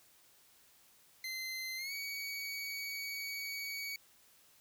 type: tone with pitch glide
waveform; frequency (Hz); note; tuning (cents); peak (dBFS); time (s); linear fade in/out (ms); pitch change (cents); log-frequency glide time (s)
25% pulse; 2067 to 2254; C7 to C#7; -22 to +28; -35; 1.24-3.96; 2; +150; 1.77-1.93
effects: white hiss -65 dBFS RMS until 4.6 s